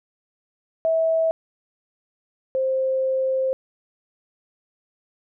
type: tone pair in turn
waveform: sine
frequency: 650 / 526 Hz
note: E5 / C5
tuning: -24 / +9 cents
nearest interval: major third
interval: 367 cents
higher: first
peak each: -17 / -19 dBFS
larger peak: first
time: 0.85-1.31 / 2.55-3.53 s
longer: second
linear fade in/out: 0 ms
effects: none